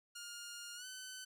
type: tone with pitch glide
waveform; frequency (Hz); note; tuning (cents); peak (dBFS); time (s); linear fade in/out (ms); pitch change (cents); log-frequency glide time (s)
10% pulse; 1415 to 1516.6; F6 to F#6; +22 to +42; -38; 0.15-1.25; 10; +120; 0.75-0.86
effects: none